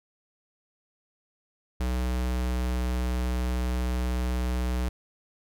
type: tone with pitch glide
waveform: square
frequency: 62.3 to 61.91 Hz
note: B1 to B1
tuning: +16 to +5 cents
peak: -26 dBFS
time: 1.8-4.89 s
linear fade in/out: 5 ms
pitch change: -11 cents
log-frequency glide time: 1.93-2.87 s
effects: none